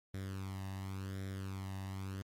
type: tone with flanger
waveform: sawtooth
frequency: 96.3 Hz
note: G2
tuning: 30 cents flat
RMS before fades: -42 dBFS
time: 0.14-2.22 s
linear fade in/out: 0 ms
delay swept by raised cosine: 0.54 to 1.08 ms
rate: 0.91 Hz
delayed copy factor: +0.7
effects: MP3 64 kbps